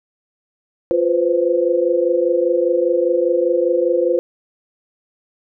sine tone cluster, 349.9 / 497 / 522 Hz, F4 / B4 / C5, +3 / +11 / -4 cents, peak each -18 dBFS, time 0.91-4.19 s, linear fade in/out 0 ms, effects none

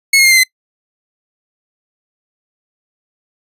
sawtooth tone with pitch steps, 2185 / 2150 / 2115 / 2082 / 2048 Hz, C#7 / C7 / C7 / C7 / C7, -26 / +47 / +18 / -9 / -38 cents, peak -3 dBFS, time 0.13-0.435 s, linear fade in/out 5 ms, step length 61 ms, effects noise-tail reverb RT60 0.1 s tail -25 dB re dry + resampled to 32000 Hz

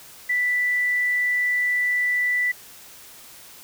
sine tone, 1976 Hz, B6, in tune, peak -19 dBFS, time 0.29-2.52 s, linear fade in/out 10 ms, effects white hiss -45 dBFS RMS until 3.63 s

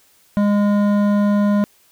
sine tone with hard clipping, 204.9 Hz, G#3, 23 cents flat, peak -15 dBFS, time 0.37-1.64 s, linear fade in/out 0 ms, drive 12 dB, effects white hiss -55 dBFS RMS until 1.91 s

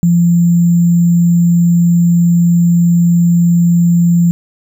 sine tone with sample-and-hold, 171.6 Hz, F3, 30 cents flat, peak -6 dBFS, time 0.03-4.31 s, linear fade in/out 0 ms, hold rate 7350 Hz, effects none

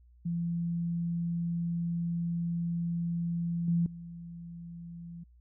sine tone with level steps, 170 Hz, F3, 46 cents flat, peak -29 / -24 / -41 dBFS, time 0.25-5.24 s, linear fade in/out 10 ms, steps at 3.68 / 3.86 s, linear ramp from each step 2 ms, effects added 60 Hz sine -56 dBFS peak until 5.4 s

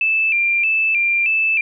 sine tone with vibrato, 2503 Hz, D#7, 10 cents sharp, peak -14 dBFS, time 0.01-1.61 s, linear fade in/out 2 ms, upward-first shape square, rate 1.6 Hz, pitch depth 86 cents each way, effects none

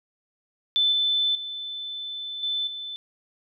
sine tone with level steps, 3520 Hz, A7, in tune, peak -18 / -20 / -31 / -24 / -32 dBFS, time 0.76-2.96 s, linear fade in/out 0 ms, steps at 0.92 / 1.35 / 2.43 / 2.67 s, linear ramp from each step 2 ms, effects none

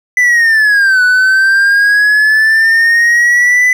triangle linear two-way sweep, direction down then up, 2006 to 1480 to 2006 Hz, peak -4 dBFS, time 0.17-3.73 s, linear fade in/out 2 ms, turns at 1.03 s, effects none

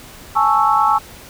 sine chord, A major seventh, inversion third, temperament equal, 830.6 / 880 / 1108.7 / 1318.5 Hz, G#5 / A5 / C#6 / E6, 0 / 0 / 0 / 0 cents, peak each -17 dBFS, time 0.35-0.99 s, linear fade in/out 20 ms, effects pink hiss -39 dBFS RMS until 1.29 s

